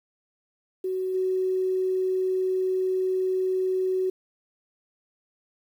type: tone with level steps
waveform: sine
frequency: 373.6 Hz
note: F#4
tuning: 17 cents sharp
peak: -25 / -22 dBFS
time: 0.84-4.1 s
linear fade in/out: 5 ms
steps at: 1.14 s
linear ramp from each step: 10 ms
effects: 9-bit